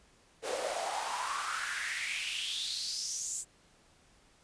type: noise with high-pass filter sweep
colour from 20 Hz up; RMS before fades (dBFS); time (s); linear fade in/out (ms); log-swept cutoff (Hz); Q
pink; -36; 0.42-3.45; 50; 470 to 7900; 5.7
effects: pink hiss -64 dBFS RMS until 4.43 s + resampled to 22050 Hz